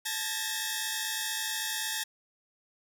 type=tone cluster; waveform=10% pulse; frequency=871 / 1627 / 1798 / 1891 / 3303 Hz; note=A5 / G#6 / A6 / A#6 / G#7; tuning=-18 / -36 / +37 / +24 / -10 cents; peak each=-30 / -30 / -27 / -28 / -32 dBFS; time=0.05-2.04 s; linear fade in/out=10 ms; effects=none